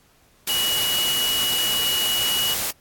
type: tone in noise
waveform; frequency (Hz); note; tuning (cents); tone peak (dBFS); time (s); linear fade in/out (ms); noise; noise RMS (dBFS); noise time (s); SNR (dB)
sine; 2920; F#7; -24; -21; 0.49-2.54; 5; white; -25; 0.47-2.71; +1
effects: pink hiss -58 dBFS RMS until 2.8 s + AAC 64 kbps